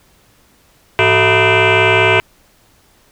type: tone with frequency modulation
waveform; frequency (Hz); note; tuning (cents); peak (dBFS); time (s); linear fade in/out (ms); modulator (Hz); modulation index
sine; 987.8; B5; 0; -7; 0.99-2.2; 0; 273; 6.6
effects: tanh soft clip ceiling -4 dBFS + pink hiss -52 dBFS RMS until 3.11 s